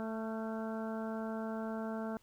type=harmonic tone with a mistuned harmonic; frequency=221.4 Hz; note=A3; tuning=11 cents sharp; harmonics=1 / 2 / 3 / 4 / 5 / 6 / 7; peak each=-38 / -44 / -43 / -48 / -53 / -50 / -53 dBFS; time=0-2.17 s; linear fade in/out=0 ms; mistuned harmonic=6; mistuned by=+35 cents; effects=pink hiss -68 dBFS RMS until 2.22 s